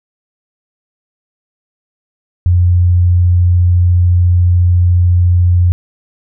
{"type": "tone", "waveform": "sine", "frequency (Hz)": 88.6, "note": "F2", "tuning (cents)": 25, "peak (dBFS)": -6, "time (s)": [2.46, 5.72], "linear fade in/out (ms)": 0, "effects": []}